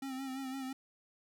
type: tone with vibrato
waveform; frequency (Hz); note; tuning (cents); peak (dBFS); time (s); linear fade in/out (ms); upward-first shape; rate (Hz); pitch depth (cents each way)
square; 265.5; C4; +25; -39; 0.02-0.73; 5; sine; 5.9; 45
effects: none